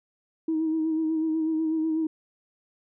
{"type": "tone with vibrato", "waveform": "sine", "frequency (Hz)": 318.2, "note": "D#4", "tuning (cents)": 39, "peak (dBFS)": -22, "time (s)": [0.48, 2.07], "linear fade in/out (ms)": 5, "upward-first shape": "sine", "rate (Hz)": 8.1, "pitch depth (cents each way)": 32, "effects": ["tanh soft clip ceiling -18 dBFS"]}